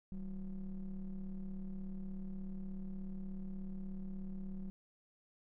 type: ring-modulated tone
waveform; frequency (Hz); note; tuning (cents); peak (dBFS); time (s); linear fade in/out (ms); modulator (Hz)
triangle; 86.7; F2; -12; -35; 0.12-4.7; 0; 105
effects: none